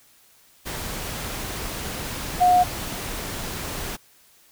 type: tone in noise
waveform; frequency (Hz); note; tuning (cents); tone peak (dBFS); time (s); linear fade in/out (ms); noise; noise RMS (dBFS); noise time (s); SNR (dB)
sine; 722; F#5; -43; -13; 2.4-2.64; 20; pink; -31; 0.65-3.97; +15
effects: white hiss -56 dBFS RMS until 4.51 s